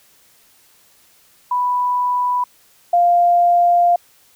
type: tone pair in turn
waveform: sine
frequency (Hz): 987.8 / 698.5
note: B5 / F5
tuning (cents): 0 / 0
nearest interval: tritone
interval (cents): 600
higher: first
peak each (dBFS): -15 / -10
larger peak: second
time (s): 1.51-2.44 / 2.93-3.96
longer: second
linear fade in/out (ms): 5
effects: white hiss -53 dBFS RMS until 4.35 s